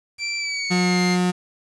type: tone with pitch glide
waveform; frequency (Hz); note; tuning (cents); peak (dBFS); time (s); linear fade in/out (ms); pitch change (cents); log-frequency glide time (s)
25% pulse; 2342 to 2111; D7 to C7; -5 to +15; -20; 0.18-1.18; 50; -180; 0.37-1
type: tone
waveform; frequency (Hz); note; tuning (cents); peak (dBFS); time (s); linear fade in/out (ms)
35% pulse; 180; F#3; -47; -16; 0.7-1.32; 20
effects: resampled to 22050 Hz + 8-bit